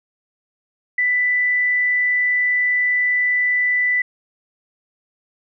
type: tone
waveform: sine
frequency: 1985 Hz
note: B6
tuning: 8 cents sharp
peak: -15 dBFS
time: 0.98-4.02 s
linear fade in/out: 5 ms
effects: none